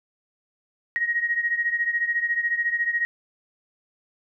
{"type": "beating tone pair", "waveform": "sine", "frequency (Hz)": [1881, 1895], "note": ["A#6", "A#6"], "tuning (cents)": [15, 28], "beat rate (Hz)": 14, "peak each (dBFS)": [-23, -27], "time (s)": [0.96, 3.05], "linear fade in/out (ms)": 0, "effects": []}